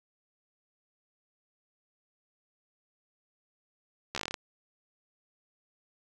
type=slowing click train; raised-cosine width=0.2 ms; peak=-16 dBFS; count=10; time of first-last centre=4.15-4.342 s; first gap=13 ms; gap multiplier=1.12; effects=none